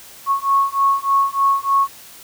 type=beating tone pair; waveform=sine; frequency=1100 / 1103.3 Hz; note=C#6 / C#6; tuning=-14 / -9 cents; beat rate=3.3 Hz; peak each=-17 dBFS; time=0.26-1.88 s; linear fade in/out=50 ms; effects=white hiss -41 dBFS RMS until 2.23 s